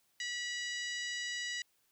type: harmonic tone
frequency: 973 Hz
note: B5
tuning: 26 cents flat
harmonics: 2 / 3 / 4 / 5 / 6 / 7 / 8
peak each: -39 / -43 / -45 / -47 / -49 / -50 / -51 dBFS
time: 0.2-1.62 s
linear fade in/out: 2 ms
effects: white hiss -74 dBFS RMS until 1.91 s